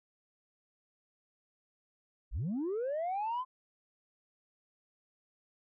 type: linear sweep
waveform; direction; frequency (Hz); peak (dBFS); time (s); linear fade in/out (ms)
sine; up; 30.48 to 1046.5; -30; 2.31-3.45; 50
effects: tanh soft clip ceiling -30 dBFS